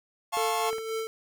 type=chord; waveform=45% pulse; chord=F augmented; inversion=none; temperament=just; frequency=698.5 / 873.1 / 1091.3 Hz; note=F5 / A5 / C#6; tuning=0 / -14 / -27 cents; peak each=-31 dBFS; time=0.32-0.71 s; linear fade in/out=20 ms
type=tone with tremolo; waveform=square; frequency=445.2 Hz; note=A4; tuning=20 cents sharp; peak=-29 dBFS; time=0.37-1.07 s; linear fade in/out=0 ms; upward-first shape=sine; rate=3.8 Hz; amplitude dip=50%
type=clicks; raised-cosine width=0.5 ms; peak=-25 / -28 dBFS; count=2; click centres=0.73 / 0.783 s
effects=none